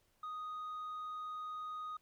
sine tone, 1244.5 Hz, D#6, in tune, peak -38 dBFS, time 0.23-1.97 s, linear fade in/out 5 ms, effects tanh soft clip ceiling -40 dBFS + pink hiss -75 dBFS RMS until 2.01 s

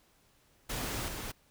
pink noise with level steps, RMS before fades -36 / -40 dBFS, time 0.69-1.32 s, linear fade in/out 10 ms, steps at 1.08 s, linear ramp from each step 2 ms, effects pink hiss -67 dBFS RMS until 1.5 s

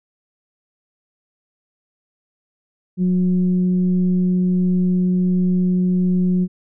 sine tone with frequency modulation, 181.7 Hz, F#3, 31 cents flat, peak -14 dBFS, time 2.97-6.48 s, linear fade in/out 50 ms, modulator 181 Hz, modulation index 0.35, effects none

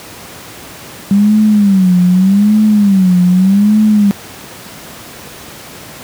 sine tone with vibrato, 196 Hz, G3, in tune, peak -5 dBFS, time 1.11-4.11 s, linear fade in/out 0 ms, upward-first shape sine, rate 0.83 Hz, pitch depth 160 cents each way, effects pink hiss -31 dBFS RMS until 6.03 s + high-pass 100 Hz 12 dB/octave

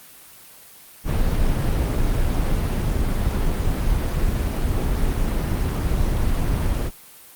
brown noise, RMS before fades -20 dBFS, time 1.04-6.91 s, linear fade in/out 50 ms, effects white hiss -45 dBFS RMS until 7.35 s + Opus 32 kbps

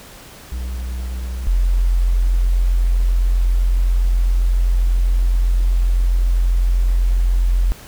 triangle / sine tone pair in turn, 61.74 / 43.82 Hz, B1 / F1, 0 / +7 cents, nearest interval tritone, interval 593 cents, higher first, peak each -20 / -12 dBFS, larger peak second, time 0.52-1.47 / 1.47-7.72 s, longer second, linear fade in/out 0 ms, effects pink hiss -40 dBFS RMS until 7.87 s

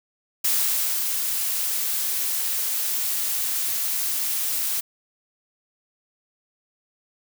blue noise with ADSR envelope, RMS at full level -21 dBFS, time 0.44-4.81 s, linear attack 9 ms, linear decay 560 ms, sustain -4 dB, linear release 14 ms, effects none

